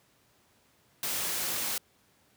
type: noise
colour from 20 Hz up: white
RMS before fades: -32 dBFS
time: 1.03-1.78 s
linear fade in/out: 2 ms
effects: pink hiss -66 dBFS RMS until 2.36 s + high-pass 80 Hz 12 dB/octave